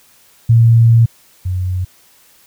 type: tone pair in turn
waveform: sine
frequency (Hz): 115.5 / 91.53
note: A#2 / F#2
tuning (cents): -16 / -18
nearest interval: major third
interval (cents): 402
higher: first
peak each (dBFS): -5 / -15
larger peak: first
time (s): 0.49-1.06 / 1.45-1.85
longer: first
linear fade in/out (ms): 10
effects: white hiss -49 dBFS RMS until 2.46 s